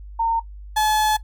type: tone pair in turn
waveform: sine / 35% pulse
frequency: 914 / 858 Hz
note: A#5 / A5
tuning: -34 / -44 cents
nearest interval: minor second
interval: 110 cents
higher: first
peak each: -17 / -15 dBFS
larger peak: second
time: 0.19-0.4 / 0.76-1.17 s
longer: second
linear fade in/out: 10 ms
effects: noise-tail reverb RT60 0.1 s tail -17 dB re dry + added 50 Hz sine -35 dBFS peak until 1.23 s